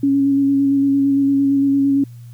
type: tone with vibrato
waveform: sine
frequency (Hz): 277.2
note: C#4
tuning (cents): 0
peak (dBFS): -12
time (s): 0.03-2.04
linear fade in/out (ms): 5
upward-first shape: square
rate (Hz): 8.8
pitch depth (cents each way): 14
effects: added 119 Hz sine -34 dBFS peak until 2.33 s + white hiss -56 dBFS RMS until 2.33 s